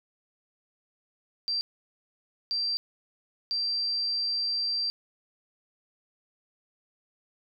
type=tone bursts at uneven times; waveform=sine; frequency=4705 Hz; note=D8; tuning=2 cents sharp; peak=-26 dBFS; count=3; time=1.48-1.61 / 2.51-2.77 / 3.51-4.9 s; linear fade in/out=0 ms; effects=none